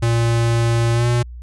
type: tone with pitch glide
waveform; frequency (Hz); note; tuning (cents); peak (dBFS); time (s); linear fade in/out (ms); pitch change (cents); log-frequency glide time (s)
square; 116.54 to 120.3; A#2 to B2; 0 to -45; -15; 0.02-1.23; 10; +55; 0.93-1.07
effects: added 60 Hz sine -31 dBFS peak until 1.42 s + resampled to 24000 Hz